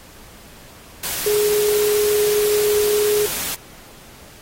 sine tone in noise, 418.3 Hz, G#4, 12 cents sharp, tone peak -15 dBFS, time 1.26-3.26 s, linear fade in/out 5 ms, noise white, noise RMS -25 dBFS, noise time 1.03-3.55 s, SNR +7 dB, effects pink hiss -44 dBFS RMS until 4.41 s + AAC 48 kbps

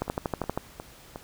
two click trains, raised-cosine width 1 ms, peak -22 / -13 dBFS, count 4 / 8, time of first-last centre 0.08-1.159 / 0.02-0.576 s, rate 2.78 / 12.6 Hz, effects pink hiss -51 dBFS RMS until 1.23 s

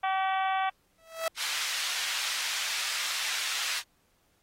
harmonic tone, 382 Hz, G4, 45 cents flat, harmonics 2 / 3 / 4 / 5 / 6 / 7 / 8 / 9, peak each -27 / -33 / -37 / -39 / -39 / -45 / -46 / -45 dBFS, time 0.03-0.7 s, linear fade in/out 10 ms
sawtooth tone with exponential growth, 653 Hz, E5, 17 cents flat, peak -21 dBFS, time 0.98-1.28 s, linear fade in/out 2 ms, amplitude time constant 64 ms
white band-pass noise, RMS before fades -33 dBFS, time 1.36-3.83 s, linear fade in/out 50 ms, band 1400 to 4900 Hz, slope 12 dB/octave
effects pink hiss -70 dBFS RMS until 4.42 s + AAC 48 kbps

